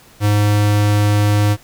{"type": "tone", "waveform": "square", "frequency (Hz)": 103.83, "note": "G#2", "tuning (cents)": 0, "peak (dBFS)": -12, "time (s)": [0.2, 1.57], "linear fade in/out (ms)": 50, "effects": ["pink hiss -46 dBFS RMS until 1.63 s"]}